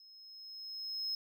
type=tone with level ramp; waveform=triangle; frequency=5160 Hz; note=E8; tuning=38 cents flat; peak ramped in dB=-55 to -32 dBFS; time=0-1.15 s; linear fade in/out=2 ms; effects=none